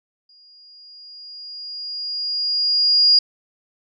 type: tone with exponential growth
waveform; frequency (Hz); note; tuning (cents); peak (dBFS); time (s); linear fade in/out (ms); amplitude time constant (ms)
sine; 4850; D#8; -45; -9; 0.29-3.19; 5; 630
effects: none